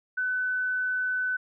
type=tone; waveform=sine; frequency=1505 Hz; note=F#6; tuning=29 cents sharp; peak=-25 dBFS; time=0.17-1.37 s; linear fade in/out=10 ms; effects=none